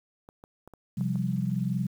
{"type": "clicks", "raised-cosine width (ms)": 1, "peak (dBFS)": -33, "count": 6, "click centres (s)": [0.289, 0.439, 0.676, 0.737, 1.01, 1.157]}
{"type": "chord", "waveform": "sine", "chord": "C suspended fourth", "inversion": "none", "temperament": "equal", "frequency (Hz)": [130.81, 174.61, 196], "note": ["C3", "F3", "G3"], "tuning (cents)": [0, 0, 0], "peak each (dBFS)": -30, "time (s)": [0.97, 1.87], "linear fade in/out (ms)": 10}
{"effects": ["9-bit"]}